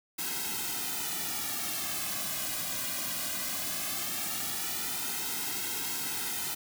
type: noise with flanger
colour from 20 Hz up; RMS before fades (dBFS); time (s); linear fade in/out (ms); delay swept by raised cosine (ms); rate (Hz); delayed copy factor
white; -34; 0.18-6.55; 10; 1.7 to 2.26; 0.18; -0.9
effects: none